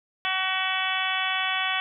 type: harmonic tone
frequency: 377 Hz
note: F#4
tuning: 32 cents sharp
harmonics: 2 / 3 / 4 / 5 / 6 / 7 / 8 / 9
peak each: -32 / -32 / -32 / -32 / -32 / -32 / -32 / -32 dBFS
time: 0.25-1.8 s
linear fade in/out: 0 ms
effects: none